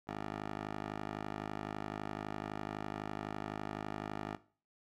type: tone with band-pass filter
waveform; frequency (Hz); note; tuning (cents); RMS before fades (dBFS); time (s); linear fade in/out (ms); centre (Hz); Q
10% pulse; 51.91; G#1; 0; -42; 0.07-4.37; 20; 830; 0.67
effects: noise-tail reverb RT60 0.4 s tail -17 dB re dry